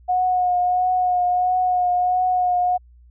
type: tone with vibrato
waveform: sine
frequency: 726 Hz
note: F#5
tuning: 33 cents flat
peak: -16 dBFS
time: 0.08-2.78 s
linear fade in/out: 20 ms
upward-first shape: triangle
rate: 1.5 Hz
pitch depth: 26 cents each way
effects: added 60 Hz sine -46 dBFS peak until 3.1 s